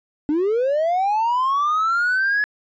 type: linear sweep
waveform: triangle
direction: up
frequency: 285.8 to 1704 Hz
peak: -14 dBFS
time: 0.29-2.44 s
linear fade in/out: 0 ms
effects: tanh soft clip ceiling -12 dBFS + resampled to 16000 Hz